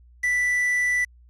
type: tone with quantisation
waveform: triangle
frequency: 1975.5 Hz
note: B6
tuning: in tune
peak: -18 dBFS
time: 0.23-1.05 s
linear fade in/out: 10 ms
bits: 6
effects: added 60 Hz sine -49 dBFS peak until 1.29 s + low-pass 10000 Hz 12 dB/octave